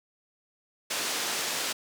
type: band-pass noise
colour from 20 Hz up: white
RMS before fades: -31 dBFS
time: 0.9-1.73 s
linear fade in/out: 10 ms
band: 230 to 6900 Hz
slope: 12 dB/octave
effects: none